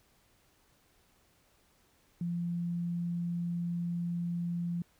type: tone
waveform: sine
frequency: 172.4 Hz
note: F3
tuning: 22 cents flat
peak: -31 dBFS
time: 2.21-4.82 s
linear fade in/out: 2 ms
effects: pink hiss -68 dBFS RMS until 4.99 s